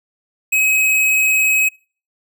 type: tone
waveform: square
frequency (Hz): 2547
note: D#7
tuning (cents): +40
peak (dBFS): -13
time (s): 0.52-1.69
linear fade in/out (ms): 10
effects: noise-tail reverb RT60 0.4 s tail -25 dB re dry